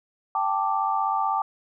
sine chord, G suspended second, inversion none, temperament equal, 784 / 880 / 1174.7 Hz, G5 / A5 / D6, 0 / 0 / 0 cents, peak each -26 dBFS, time 0.35-1.42 s, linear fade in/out 2 ms, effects none

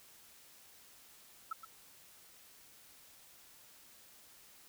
sine tone with echo, 1318.5 Hz, E6, in tune, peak -35 dBFS, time 1.51-1.53 s, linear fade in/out 5 ms, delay 120 ms, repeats 1, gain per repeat -10 dB, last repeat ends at 1.65 s, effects white hiss -60 dBFS RMS until 4.68 s

